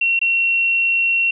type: tone with dropouts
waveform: sine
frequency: 2729 Hz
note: F7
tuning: 41 cents flat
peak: -14 dBFS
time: 0.01-1.31 s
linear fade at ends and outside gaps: 5 ms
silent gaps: 0.192-0.214 s
effects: none